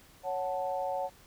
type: chord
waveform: sine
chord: F# minor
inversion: second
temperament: equal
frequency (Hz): 554.4 / 740 / 880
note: C#5 / F#5 / A5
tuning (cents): 0 / 0 / 0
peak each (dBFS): -34 / -34 / -37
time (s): 0.23-1.1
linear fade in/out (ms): 50
effects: pink hiss -58 dBFS RMS until 1.26 s